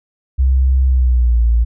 sine tone with pitch glide, 65.41 to 57.6 Hz, C2 to A#1, 0 to -20 cents, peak -9 dBFS, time 0.38-1.65 s, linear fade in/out 20 ms, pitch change -220 cents, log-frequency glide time 0.86-1.43 s, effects none

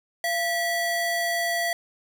square ring-modulated tone, 1318.5 Hz, E6, in tune, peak -21 dBFS, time 0.24-1.73 s, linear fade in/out 2 ms, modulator 632 Hz, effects none

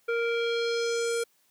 square tone with low-pass filter sweep, 466.2 Hz, A#4, in tune, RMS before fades -28 dBFS, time 0.08-1.24 s, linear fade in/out 10 ms, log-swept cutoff 1900 to 10000 Hz, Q 2.3, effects white hiss -67 dBFS RMS until 1.5 s + high-pass 100 Hz 12 dB/octave

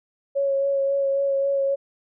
sine tone with vibrato, 552 Hz, C#5, 7 cents flat, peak -19 dBFS, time 0.35-1.76 s, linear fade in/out 20 ms, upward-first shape sine, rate 3.7 Hz, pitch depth 16 cents each way, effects none

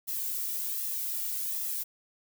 violet noise with flanger, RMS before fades -33 dBFS, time 0.07-1.84 s, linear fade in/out 20 ms, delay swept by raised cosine 1.3 to 1.93 ms, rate 1.3 Hz, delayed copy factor -0.55, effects none

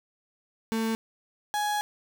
35% pulse tone pair in turn, 223.9 / 834.2 Hz, A3 / G#5, +30 / +7 cents, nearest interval octave + major seventh, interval 2277 cents, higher second, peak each -24 / -24 dBFS, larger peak neither, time 0.72-0.95 / 1.54-1.81 s, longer second, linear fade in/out 0 ms, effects none

